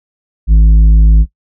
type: tone with tanh clipping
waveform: sine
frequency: 53.4 Hz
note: G#1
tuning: 49 cents sharp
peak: -4 dBFS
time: 0.47-1.26 s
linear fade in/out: 50 ms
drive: 7 dB
effects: noise-tail reverb RT60 0.1 s tail -18 dB re dry